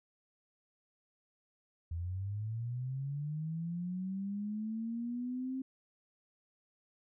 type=linear sweep; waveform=sine; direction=up; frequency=81.4 to 265.3 Hz; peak=-35 dBFS; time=1.91-5.62 s; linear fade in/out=5 ms; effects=none